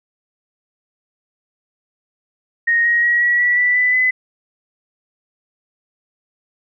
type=tone with pitch steps; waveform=sine; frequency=1864.7 / 1885.3 / 1906.1 / 1927.1 / 1948.4 / 1969.9 / 1991.6 / 2014 Hz; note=A#6 / A#6 / A#6 / B6 / B6 / B6 / B6 / B6; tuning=0 / +19 / +38 / -43 / -24 / -5 / +14 / +33 cents; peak=-12 dBFS; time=2.67-4.11 s; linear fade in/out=10 ms; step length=180 ms; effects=none